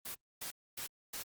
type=noise bursts; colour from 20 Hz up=white; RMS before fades=-42 dBFS; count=4; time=0.05-1.23 s; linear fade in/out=10 ms; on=100 ms; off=260 ms; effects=Opus 24 kbps